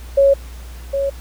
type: tone pair in turn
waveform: sine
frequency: 553 / 553 Hz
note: C#5 / C#5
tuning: -4 / -4 cents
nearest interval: unison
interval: 0 cents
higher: neither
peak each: -8 / -16 dBFS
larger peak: first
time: 0.17-0.34 / 0.93-1.1 s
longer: neither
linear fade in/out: 10 ms
effects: added 60 Hz sine -31 dBFS peak until 1.2 s + pink hiss -43 dBFS RMS until 1.2 s